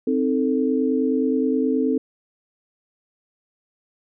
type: chord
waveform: sine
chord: A diminished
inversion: first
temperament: equal with one note detuned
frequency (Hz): 261.6 / 311.1 / 442.8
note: C4 / Eb4 / A4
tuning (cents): 0 / 0 / +11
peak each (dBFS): -20 / -25 / -23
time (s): 0.07-1.98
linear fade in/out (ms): 5
effects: none